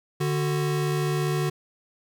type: tone pair together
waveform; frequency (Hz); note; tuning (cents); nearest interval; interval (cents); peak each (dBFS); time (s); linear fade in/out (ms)
square; 148.28 / 370; D3 / F#4; +17 / 0; octave + major third; 1583; -25 / -29; 0.2-1.5; 10
effects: none